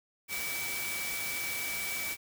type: tone in noise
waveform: sine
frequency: 2295 Hz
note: D7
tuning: 40 cents flat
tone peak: -36 dBFS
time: 0.28-2.17 s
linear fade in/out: 50 ms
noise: white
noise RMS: -37 dBFS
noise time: 0.28-2.17 s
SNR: -2 dB
effects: none